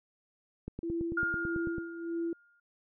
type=click train; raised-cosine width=3 ms; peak=-25 dBFS; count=11; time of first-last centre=0.68-1.783 s; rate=9.07 Hz
type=tone with tremolo; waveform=sine; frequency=335.8 Hz; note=E4; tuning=32 cents sharp; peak=-30 dBFS; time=0.83-2.33 s; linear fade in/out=2 ms; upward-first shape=sine; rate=1.6 Hz; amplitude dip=70%
type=tone with exponential decay; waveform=sine; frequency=1415 Hz; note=F6; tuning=22 cents sharp; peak=-26 dBFS; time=1.17-2.6 s; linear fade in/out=5 ms; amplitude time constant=310 ms
effects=none